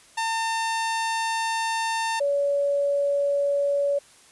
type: tone pair in turn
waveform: sawtooth / sine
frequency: 900 / 567 Hz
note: A5 / C#5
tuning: +39 / +39 cents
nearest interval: minor sixth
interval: 800 cents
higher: first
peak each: -20 dBFS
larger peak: neither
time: 0.17-2.2 / 2.2-3.99 s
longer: first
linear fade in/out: 10 ms
effects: white hiss -53 dBFS RMS until 4.31 s + resampled to 24000 Hz